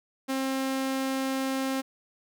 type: tone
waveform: sawtooth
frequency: 266.3 Hz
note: C4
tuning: 31 cents sharp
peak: -23 dBFS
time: 0.28-1.82 s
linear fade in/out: 20 ms
effects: none